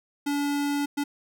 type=tone bursts at uneven times; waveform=square; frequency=286.8 Hz; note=D4; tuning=41 cents flat; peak=-25 dBFS; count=2; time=0.26-0.86 / 0.97-1.04 s; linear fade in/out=10 ms; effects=none